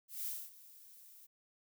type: noise with ADSR envelope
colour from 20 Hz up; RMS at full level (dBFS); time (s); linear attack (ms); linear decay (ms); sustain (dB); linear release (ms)
violet; -39; 0.08-1.27; 170; 250; -19; 18
effects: none